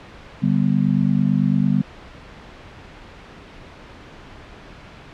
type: chord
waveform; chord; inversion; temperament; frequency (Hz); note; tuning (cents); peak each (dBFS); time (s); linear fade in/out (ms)
sine; G major; second; just; 147 / 196 / 245; D3 / G3 / B3; +2 / 0 / -14; -20 / -18 / -21; 0.42-1.82; 10
effects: pink hiss -41 dBFS RMS until 5.13 s + low-pass 3000 Hz 12 dB/octave